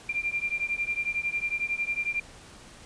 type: beating tone pair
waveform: sine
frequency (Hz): 2376 / 2387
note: D7 / D7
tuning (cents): +20 / +28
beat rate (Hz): 11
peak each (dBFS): -30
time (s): 0.09-2.2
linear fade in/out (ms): 5
effects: pink hiss -49 dBFS RMS until 2.85 s + resampled to 22050 Hz